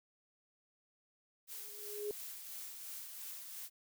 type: noise with tremolo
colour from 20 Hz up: blue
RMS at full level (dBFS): -46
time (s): 1.47-3.7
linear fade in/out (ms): 50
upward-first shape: sine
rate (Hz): 2.9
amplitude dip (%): 35
type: tone with exponential growth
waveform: sine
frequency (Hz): 416.1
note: G#4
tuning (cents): +3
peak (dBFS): -34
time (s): 1.51-2.11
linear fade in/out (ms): 1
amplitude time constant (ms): 130
effects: none